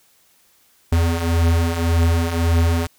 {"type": "beating tone pair", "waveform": "square", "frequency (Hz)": [82.41, 84.21], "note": ["E2", "E2"], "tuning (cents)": [0, 37], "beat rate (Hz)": 1.8, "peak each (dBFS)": [-22, -17], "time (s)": [0.92, 2.87], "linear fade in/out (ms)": 5, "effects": ["white hiss -57 dBFS RMS until 2.98 s"]}